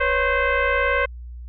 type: tone with frequency modulation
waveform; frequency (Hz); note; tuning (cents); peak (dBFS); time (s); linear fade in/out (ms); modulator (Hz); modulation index
sine; 494.5; B4; +2; -17; 0-1.06; 10; 524; 3.5
effects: added 60 Hz sine -33 dBFS peak until 1.48 s